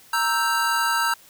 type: chord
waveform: square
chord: E diminished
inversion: second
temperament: equal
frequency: 932.3 / 1318.5 / 1568 Hz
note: Bb5 / E6 / G6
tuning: 0 / 0 / 0 cents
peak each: -25 dBFS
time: 0.13-1.14 s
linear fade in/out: 5 ms
effects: white hiss -51 dBFS RMS until 1.29 s